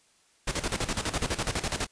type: noise with tremolo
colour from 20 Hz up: pink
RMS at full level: -28 dBFS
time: 0.47-1.87 s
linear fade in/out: 10 ms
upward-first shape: square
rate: 12 Hz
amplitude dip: 75%
effects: white hiss -64 dBFS RMS until 1.91 s + resampled to 22050 Hz